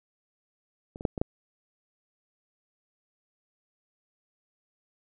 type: clicks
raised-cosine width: 2 ms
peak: -28 / -24 / -9 / -19 / -11 dBFS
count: 5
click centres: 0.959 / 1.009 / 1.052 / 1.178 / 1.215 s
effects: none